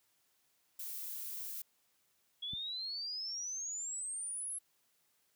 violet noise, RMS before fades -43 dBFS, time 0.79-1.62 s, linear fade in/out 5 ms
sine exponential sweep, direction up, 3322 to 11070 Hz, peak -38 dBFS, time 2.42-4.59 s, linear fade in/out 10 ms
click, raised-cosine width 5 ms, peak -34 dBFS, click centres 2.534 s
effects white hiss -75 dBFS RMS until 5.35 s + high-pass 60 Hz 12 dB/octave

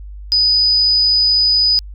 sine tone, 4978 Hz, D#8, in tune, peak -10 dBFS, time 0.32-1.79 s, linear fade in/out 0 ms, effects added 50 Hz sine -29 dBFS peak until 1.94 s

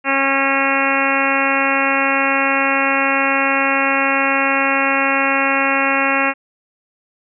harmonic tone, 273 Hz, C#4, 26 cents flat, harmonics 1 / 2 / 3 / 4 / 5 / 6 / 7 / 8 / 9 / 10, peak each -23 / -23 / -23 / -23 / -23 / -23 / -23 / -23 / -23 / -23 dBFS, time 0.04-6.34 s, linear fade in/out 50 ms, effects none

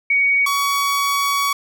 sine / sawtooth tone pair in turn, 2244 / 1126.5 Hz, C#7 / C#6, +21 / +28 cents, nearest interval octave, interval 1193 cents, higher first, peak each -13 dBFS, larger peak neither, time 0.1-0.46 / 0.46-1.53 s, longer second, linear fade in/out 5 ms, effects none

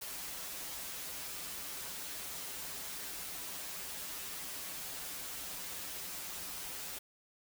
white noise with comb filter, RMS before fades -43 dBFS, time 0.01-6.99 s, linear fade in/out 10 ms, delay 8.7 ms, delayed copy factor -1, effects none

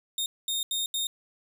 sawtooth tone bursts at uneven times, 3680 Hz, A#7, 23 cents flat, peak -24 dBFS, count 4, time 0.18-0.26 / 0.48-0.63 / 0.71-0.86 / 0.94-1.07 s, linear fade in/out 2 ms, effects none

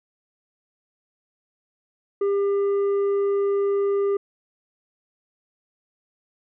sine tone with tanh clipping, 399.9 Hz, G4, 35 cents sharp, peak -20 dBFS, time 2.21-4.17 s, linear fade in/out 5 ms, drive 5 dB, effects none

